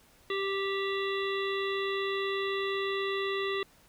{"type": "harmonic tone with a mistuned harmonic", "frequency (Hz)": 392, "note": "G4", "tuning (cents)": 0, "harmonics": [1, 3, 5, 7, 9, 10], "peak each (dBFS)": [-31, -37, -37, -41, -41, -43], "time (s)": [0.3, 3.63], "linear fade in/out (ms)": 2, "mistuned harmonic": 9, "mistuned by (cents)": -39, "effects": ["pink hiss -61 dBFS RMS until 3.88 s"]}